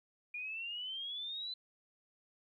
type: exponential sweep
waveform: sine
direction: up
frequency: 2416 to 4045 Hz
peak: -39 dBFS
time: 0.34-1.54 s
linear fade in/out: 5 ms
effects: 13-bit